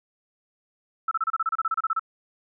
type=tone bursts; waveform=sine; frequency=1318.5 Hz; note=E6; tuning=in tune; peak=-21 dBFS; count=15; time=1.08-1.995 s; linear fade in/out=5 ms; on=33 ms; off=30 ms; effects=none

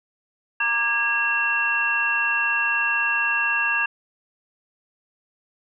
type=tone cluster; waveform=sine; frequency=930 / 1183 / 1643 / 2716 Hz; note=A#5 / D6 / G#6 / F7; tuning=-4 / +12 / -19 / -49 cents; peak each=-31 / -30 / -22 / -23 dBFS; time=0.6-3.86 s; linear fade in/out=5 ms; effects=none

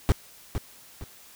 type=noise with echo; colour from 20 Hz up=brown; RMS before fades=-18 dBFS; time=0.09-0.12 s; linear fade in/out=0 ms; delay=460 ms; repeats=2; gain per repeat=-9 dB; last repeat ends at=1.04 s; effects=white hiss -51 dBFS RMS until 1.35 s

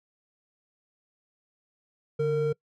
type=tone pair together; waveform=triangle; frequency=145 / 458.6 Hz; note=D3 / A#4; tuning=-22 / -28 cents; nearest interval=octave + minor sixth; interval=1994 cents; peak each=-27 / -22 dBFS; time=2.19-2.53 s; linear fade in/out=10 ms; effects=noise-tail reverb RT60 0.1 s tail -24 dB re dry

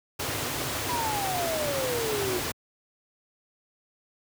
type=band-stop noise; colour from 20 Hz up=pink; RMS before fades=-30 dBFS; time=0.19-2.52 s; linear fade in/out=10 ms; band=160 to 230 Hz; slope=96 dB/octave
type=exponential sweep; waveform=sine; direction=down; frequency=995 to 354.9 Hz; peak=-28 dBFS; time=0.89-2.39 s; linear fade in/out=5 ms
effects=high-pass 100 Hz 12 dB/octave

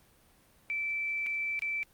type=tone with dropouts; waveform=sine; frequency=2326 Hz; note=D7; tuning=17 cents flat; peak=-30 dBFS; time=0.7-1.83 s; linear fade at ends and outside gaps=0 ms; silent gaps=1.263-1.267 / 1.592-1.621 s; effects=pink hiss -63 dBFS RMS until 1.93 s + Opus 32 kbps

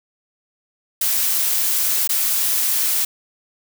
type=noise with dropouts; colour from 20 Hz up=blue; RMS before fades=-19 dBFS; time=1.01-3.05 s; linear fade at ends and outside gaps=5 ms; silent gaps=2.075-2.092 s; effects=none

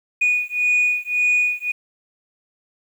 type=beating tone pair; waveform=sine; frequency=2464 / 2465.8 Hz; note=D#7 / D#7; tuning=-17 / -16 cents; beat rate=1.8 Hz; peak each=-18 dBFS; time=0.21-1.72 s; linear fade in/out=10 ms; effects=tanh soft clip ceiling -12 dBFS + 8-bit

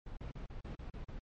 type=noise bursts; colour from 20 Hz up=brown; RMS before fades=-44 dBFS; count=8; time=0.06-1.192 s; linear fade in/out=5 ms; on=110 ms; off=36 ms; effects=low-pass 4000 Hz 12 dB/octave + MP3 48 kbps

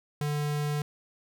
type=tone; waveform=square; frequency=147.6 Hz; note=D3; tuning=9 cents sharp; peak=-28 dBFS; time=0.21-0.82 s; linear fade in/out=2 ms; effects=none

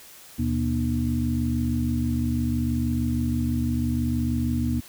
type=tone cluster; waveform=sine; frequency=77.8 / 124 / 240.2 / 300.9 Hz; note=D#2 / B2 / B3 / D4; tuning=0 / +7 / -48 / +42 cents; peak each=-27 / -28 / -25 / -32 dBFS; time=0.38-4.81 s; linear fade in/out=20 ms; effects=white hiss -47 dBFS RMS until 4.88 s

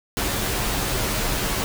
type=noise with comb filter; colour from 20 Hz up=pink; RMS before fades=-24 dBFS; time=0.17-1.64 s; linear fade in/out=0 ms; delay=12 ms; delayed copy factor=-0.55; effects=none

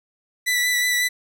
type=tone with vibrato; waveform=sawtooth; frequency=1975.5 Hz; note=B6; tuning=in tune; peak=-15 dBFS; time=0.46-1.09 s; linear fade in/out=20 ms; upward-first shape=sine; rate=5.5 Hz; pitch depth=18 cents each way; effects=none

